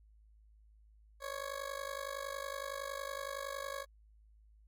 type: tone with amplitude modulation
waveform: 20% pulse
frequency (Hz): 554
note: C#5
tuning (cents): -1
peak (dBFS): -31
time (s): 1.2-3.86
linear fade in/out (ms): 50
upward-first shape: sine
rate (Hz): 50.8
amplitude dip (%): 85
effects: added 53 Hz sine -60 dBFS peak until 4.67 s